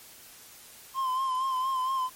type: tone with vibrato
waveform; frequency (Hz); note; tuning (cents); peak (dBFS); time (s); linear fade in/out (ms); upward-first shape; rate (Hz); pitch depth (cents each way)
triangle; 1043; C6; -6; -24; 0.94-2.1; 50; sine; 4.3; 45
effects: white hiss -50 dBFS RMS until 2.15 s + MP3 64 kbps